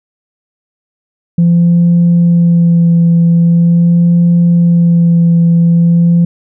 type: tone with vibrato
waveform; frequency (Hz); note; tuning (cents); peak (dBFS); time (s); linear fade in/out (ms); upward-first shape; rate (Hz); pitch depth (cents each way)
sine; 170.5; F3; -41; -3; 1.38-6.25; 5; sine; 0.43; 17
effects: tanh soft clip ceiling -2 dBFS